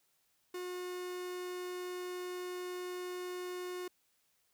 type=tone; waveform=45% pulse; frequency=361.1 Hz; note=F#4; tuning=42 cents flat; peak=-39 dBFS; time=0.54-3.88 s; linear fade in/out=5 ms; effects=white hiss -75 dBFS RMS until 4.53 s